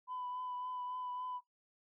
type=tone with vibrato; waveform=sine; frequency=999 Hz; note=B5; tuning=20 cents sharp; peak=-38 dBFS; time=0.07-1.41 s; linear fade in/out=50 ms; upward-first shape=triangle; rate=3.6 Hz; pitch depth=21 cents each way; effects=noise-tail reverb RT60 0.2 s tail -22 dB re dry + tanh soft clip ceiling -35 dBFS